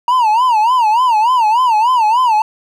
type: tone with vibrato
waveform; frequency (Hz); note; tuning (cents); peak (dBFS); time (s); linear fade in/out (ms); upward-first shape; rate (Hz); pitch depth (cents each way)
triangle; 932.3; A#5; 0; -7; 0.08-2.42; 2; sine; 3.4; 170
effects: none